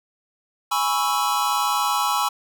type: chord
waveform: square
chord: C# minor seventh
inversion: second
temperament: equal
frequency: 830.6 / 987.8 / 1108.7 / 1318.5 Hz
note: G#5 / B5 / C#6 / E6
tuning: 0 / 0 / 0 / 0 cents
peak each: -26 dBFS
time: 0.71-2.29 s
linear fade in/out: 10 ms
effects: none